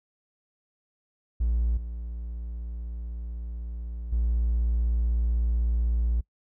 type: tone with level steps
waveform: triangle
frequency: 58 Hz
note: A#1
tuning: 8 cents flat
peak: -19 / -30 / -19 dBFS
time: 1.4-6.21 s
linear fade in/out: 10 ms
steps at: 1.77 / 4.12 s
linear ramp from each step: 5 ms
effects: noise-tail reverb RT60 0.1 s tail -24 dB re dry + tanh soft clip ceiling -16 dBFS